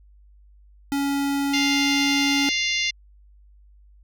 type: tone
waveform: square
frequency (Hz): 280.1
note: C#4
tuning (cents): +18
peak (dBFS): -22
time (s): 0.92-2.49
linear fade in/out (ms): 0
type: harmonic tone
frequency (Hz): 698.5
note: F5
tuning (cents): 0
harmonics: 3 / 4 / 5 / 6 / 7 / 8 / 9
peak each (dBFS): -25 / -27 / -29 / -31 / -32 / -33 / -34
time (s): 1.53-2.91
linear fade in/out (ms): 10
effects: added 50 Hz sine -49 dBFS peak until 4.03 s